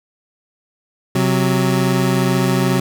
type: tone pair together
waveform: 25% pulse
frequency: 130.81 / 184.99 Hz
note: C3 / F#3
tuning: 0 / 0 cents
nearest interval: tritone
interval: 600 cents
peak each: -13 dBFS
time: 1.15-2.8 s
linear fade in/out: 5 ms
effects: none